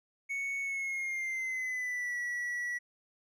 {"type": "tone with pitch glide", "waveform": "triangle", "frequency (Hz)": [2217, 1941.2], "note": ["C#7", "B6"], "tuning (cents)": [0, -30], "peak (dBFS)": -31, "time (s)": [0.29, 2.79], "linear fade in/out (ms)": 20, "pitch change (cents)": -230, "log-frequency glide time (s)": [0.61, 2.18], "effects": []}